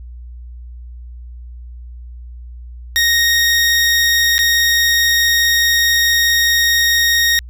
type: tone with dropouts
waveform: 20% pulse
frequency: 1864.7 Hz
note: A#6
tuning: in tune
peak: -6 dBFS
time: 2.96-7.39 s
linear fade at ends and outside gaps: 0 ms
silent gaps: 4.381-4.39 s
effects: added 60 Hz sine -30 dBFS peak until 7.49 s